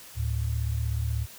sine tone pair together, 73.8 / 110.16 Hz, D2 / A2, +9 / +3 cents, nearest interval perfect fifth, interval 694 cents, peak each -28 dBFS, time 0.15-1.27 s, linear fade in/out 50 ms, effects white hiss -47 dBFS RMS until 1.38 s

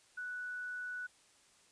sine tone, 1480 Hz, F#6, in tune, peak -39 dBFS, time 0.17-1.07 s, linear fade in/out 10 ms, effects white hiss -66 dBFS RMS until 1.71 s + resampled to 22050 Hz

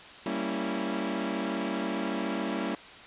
sawtooth chord, G diminished seventh, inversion none, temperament equal with one note detuned, 196 / 230.4 / 277.2 / 329.6 Hz, G3 / Bb3 / Db4 / Fb4, 0 / -20 / 0 / 0 cents, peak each -31 dBFS, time 0.26-2.75 s, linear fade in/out 2 ms, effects white hiss -47 dBFS RMS until 3.06 s + resampled to 8000 Hz

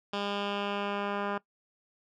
10% pulse tone with low-pass filter sweep, 202.2 Hz, G#3, 46 cents flat, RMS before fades -33 dBFS, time 0.13-1.38 s, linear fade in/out 5 ms, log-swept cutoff 3800 to 1800 Hz, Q 2.1, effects noise-tail reverb RT60 0.1 s tail -20 dB re dry

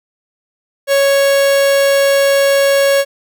45% pulse tone, 554.4 Hz, C#5, in tune, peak -9 dBFS, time 0.87-3.05 s, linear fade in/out 50 ms, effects none

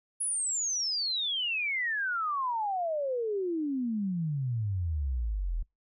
sine exponential sweep, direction down, 10548 to 38.28 Hz, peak -28 dBFS, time 0.2-5.63 s, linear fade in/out 10 ms, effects noise-tail reverb RT60 0.2 s tail -26 dB re dry

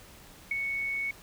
sine tone with ADSR envelope, 2217 Hz, C#7, in tune, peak -25 dBFS, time 0.51-1.11 s, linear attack 4 ms, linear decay 17 ms, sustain -4 dB, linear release 3 ms, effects pink hiss -52 dBFS RMS until 1.22 s

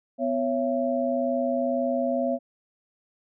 sine tone cluster, 250.4 / 552 / 674 Hz, B3 / C#5 / E5, +24 / -7 / +38 cents, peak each -27 dBFS, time 0.18-2.39 s, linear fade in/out 50 ms, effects none

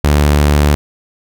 sawtooth tone, 73.42 Hz, D2, in tune, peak -4 dBFS, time 0.04-0.75 s, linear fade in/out 0 ms, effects none

